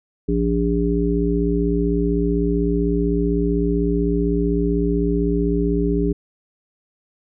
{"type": "harmonic tone", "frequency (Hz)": 57.9, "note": "A#1", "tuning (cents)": -11, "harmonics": [1, 3, 5, 7], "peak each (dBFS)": [-22, -22, -22, -22], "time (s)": [0.28, 6.13], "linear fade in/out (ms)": 10, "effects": []}